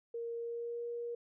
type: tone with pitch glide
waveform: sine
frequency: 466.2 to 473.3 Hz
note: A#4 to A#4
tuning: 0 to +26 cents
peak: -37 dBFS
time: 0.14-1.15 s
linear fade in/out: 5 ms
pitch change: +26 cents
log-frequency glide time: 0.36-0.84 s
effects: none